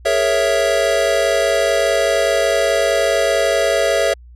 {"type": "chord", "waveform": "square", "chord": "A# half-diminished seventh", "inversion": "third", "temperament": "equal", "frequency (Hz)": [415.3, 466.2, 554.4, 659.3], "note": ["G#4", "A#4", "C#5", "E5"], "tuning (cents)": [0, 0, 0, 0], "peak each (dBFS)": [-23, -23, -19, -18], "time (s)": [0.05, 4.14], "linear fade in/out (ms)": 10, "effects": ["added 60 Hz sine -38 dBFS peak until 4.35 s", "low-pass 10000 Hz 12 dB/octave"]}